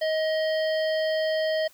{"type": "harmonic tone", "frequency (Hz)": 630, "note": "D#5", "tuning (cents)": 21, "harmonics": [1, 3, 5, 7, 8], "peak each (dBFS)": [-23, -33, -37, -40, -41], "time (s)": [0.01, 1.68], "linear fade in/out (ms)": 10, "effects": ["white hiss -56 dBFS RMS until 1.73 s"]}